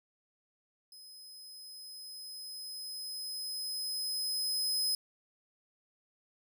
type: tone with level ramp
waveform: sawtooth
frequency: 5070 Hz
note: D#8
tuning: 32 cents sharp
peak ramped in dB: -48 to -26 dBFS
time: 0.92-4.95 s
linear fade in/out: 2 ms
effects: none